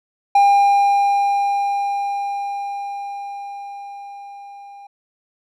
triangle tone with level ramp, 803 Hz, G5, 41 cents sharp, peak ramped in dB -7 to -35 dBFS, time 0.35-4.87 s, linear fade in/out 5 ms, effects none

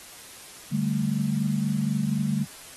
sine chord, D suspended fourth, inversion none, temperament equal, 146.83 / 196 / 220 Hz, D3 / G3 / A3, 0 / 0 / 0 cents, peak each -27 dBFS, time 0.71-2.45 s, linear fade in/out 20 ms, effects white hiss -45 dBFS RMS until 2.76 s + AAC 32 kbps

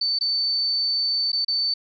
sine tone with dropouts, 4533 Hz, C#8, 38 cents sharp, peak -20 dBFS, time 0.01-1.74 s, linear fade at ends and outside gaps 5 ms, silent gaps 0.189-0.209 / 1.319-1.329 / 1.448-1.481 s, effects none

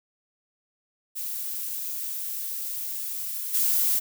violet noise with level steps, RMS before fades -32 / -23 dBFS, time 1.15-4 s, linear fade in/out 20 ms, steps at 3.53 s, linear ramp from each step 20 ms, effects none

